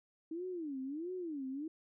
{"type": "tone with vibrato", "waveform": "sine", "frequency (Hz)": 311.1, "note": "D#4", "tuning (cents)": 0, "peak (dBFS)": -38, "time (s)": [0.31, 1.68], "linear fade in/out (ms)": 5, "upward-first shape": "sine", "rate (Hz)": 1.5, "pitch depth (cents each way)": 300, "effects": []}